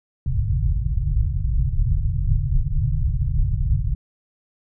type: low-pass noise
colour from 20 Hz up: pink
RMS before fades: -20 dBFS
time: 0.26-3.95 s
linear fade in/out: 2 ms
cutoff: 150 Hz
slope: 96 dB/octave
effects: none